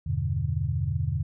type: chord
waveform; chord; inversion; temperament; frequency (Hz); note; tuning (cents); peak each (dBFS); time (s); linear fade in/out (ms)
sine; E minor seventh; none; equal; 82.41 / 98 / 123.47 / 146.83; E2 / G2 / B2 / D3; 0 / 0 / 0 / 0; -30; 0.06-1.23; 10
effects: none